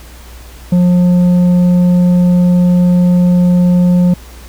sine tone with tanh clipping, 178.1 Hz, F3, 34 cents sharp, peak -7 dBFS, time 0.72-4.14 s, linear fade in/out 5 ms, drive 6 dB, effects added 60 Hz sine -32 dBFS peak until 4.48 s + pink hiss -38 dBFS RMS until 4.48 s

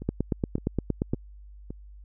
two click trains, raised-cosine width 3 ms, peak -23 / -12 dBFS, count 4 / 10, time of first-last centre 0.02-1.705 / 0.09-1.135 s, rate 1.78 / 8.61 Hz, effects added 50 Hz sine -44 dBFS peak until 2.04 s

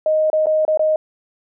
sine tone with dropouts, 622.3 Hz, D#5, in tune, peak -13 dBFS, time 0.06-0.96 s, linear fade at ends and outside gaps 2 ms, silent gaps 0.301-0.33 / 0.459-0.468 / 0.651-0.679 / 0.774-0.794 s, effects none

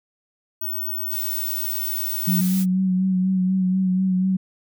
sine tone, 15804 Hz, B9, in tune, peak -24 dBFS, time 0.61-2.41 s, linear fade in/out 5 ms
blue noise, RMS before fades -31 dBFS, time 1.09-2.66 s, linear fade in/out 50 ms
sine tone with vibrato, 186.6 Hz, F#3, 15 cents sharp, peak -17 dBFS, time 2.27-4.37 s, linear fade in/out 10 ms, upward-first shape sine, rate 4.1 Hz, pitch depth 30 cents each way
effects none

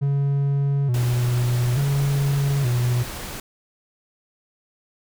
triangle tone with vibrato, 130.81 Hz, C3, in tune, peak -16 dBFS, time 0.01-3.04 s, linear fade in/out 20 ms, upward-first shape square, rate 0.57 Hz, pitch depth 120 cents each way
pink noise, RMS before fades -33 dBFS, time 0.94-3.4 s, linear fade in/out 2 ms
effects none

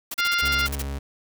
white noise bursts, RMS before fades -31 dBFS, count 11, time 0.11-0.822 s, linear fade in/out 5 ms, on 32 ms, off 36 ms
harmonic tone, 698.5 Hz, F5, in tune, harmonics 2 / 3 / 4 / 5 / 6 / 7 / 8, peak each -23 / -27 / -29 / -31 / -33 / -34 / -35 dBFS, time 0.18-0.67 s, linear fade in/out 10 ms
40% pulse tone, 69.3 Hz, C#2, in tune, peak -27 dBFS, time 0.42-0.99 s, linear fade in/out 10 ms
effects none

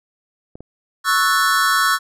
clicks, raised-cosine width 2 ms, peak -23 dBFS, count 2, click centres 0.555 / 0.606 s
square chord, F# minor seventh, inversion second, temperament equal, 1108.7 / 1318.5 / 1480 / 1760 Hz, C#6 / E6 / F#6 / A6, 0 / 0 / 0 / 0 cents, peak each -20 / -20 / -20 / -23 dBFS, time 1.04-1.99 s, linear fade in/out 50 ms
effects resampled to 32000 Hz

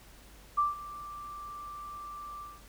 sine tone with ADSR envelope, 1174.7 Hz, D6, in tune, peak -22 dBFS, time 0.57-2.62 s, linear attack 16 ms, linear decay 160 ms, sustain -18 dB, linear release 210 ms, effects added 50 Hz sine -55 dBFS peak until 2.68 s + pink hiss -56 dBFS RMS until 2.68 s

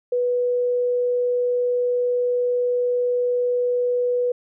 sine tone, 491.1 Hz, B4, 10 cents flat, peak -18 dBFS, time 0.12-4.32 s, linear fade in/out 5 ms, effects none

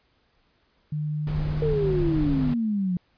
sine tone, 150.9 Hz, D3, 47 cents sharp, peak -25 dBFS, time 0.92-2.54 s, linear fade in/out 5 ms
brown noise, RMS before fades -30 dBFS, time 1.27-2.54 s, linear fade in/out 2 ms
sine exponential sweep, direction down, 466.2 to 174.4 Hz, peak -22 dBFS, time 1.62-2.97 s, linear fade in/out 2 ms
effects pink hiss -66 dBFS RMS until 3.17 s + resampled to 11025 Hz

